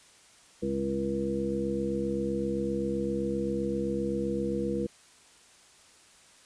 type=harmonic tone with a mistuned harmonic; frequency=67.7 Hz; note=C#2; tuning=40 cents flat; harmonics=1 / 2 / 3 / 4 / 5 / 7; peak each=-42 / -42 / -32 / -40 / -33 / -32 dBFS; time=0.62-4.87 s; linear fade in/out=10 ms; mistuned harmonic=7; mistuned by=+24 cents; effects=white hiss -57 dBFS RMS until 6.45 s + resampled to 22050 Hz